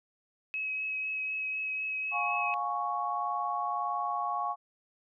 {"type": "tone with vibrato", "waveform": "sine", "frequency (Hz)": 2559, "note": "D#7", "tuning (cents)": 48, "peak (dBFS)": -31, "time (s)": [0.54, 2.54], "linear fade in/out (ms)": 0, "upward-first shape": "triangle", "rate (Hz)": 4, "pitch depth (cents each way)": 15}
{"type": "chord", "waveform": "sine", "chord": "Db major", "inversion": "first", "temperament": "equal with one note detuned", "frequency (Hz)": [709, 830.6, 1108.7], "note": ["F5", "Ab5", "Db6"], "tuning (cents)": [26, 0, 0], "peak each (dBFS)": [-35, -35, -32], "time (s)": [2.11, 4.56], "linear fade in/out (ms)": 50}
{"effects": []}